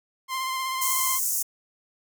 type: tone with vibrato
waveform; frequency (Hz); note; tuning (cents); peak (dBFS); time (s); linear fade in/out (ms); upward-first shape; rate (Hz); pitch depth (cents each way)
sawtooth; 1046.5; C6; 0; -23; 0.28-1.2; 50; sine; 16; 21
type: high-pass noise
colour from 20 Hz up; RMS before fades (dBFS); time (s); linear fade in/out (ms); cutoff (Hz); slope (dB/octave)
pink; -26; 0.81-1.43; 10; 6100; 48
effects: none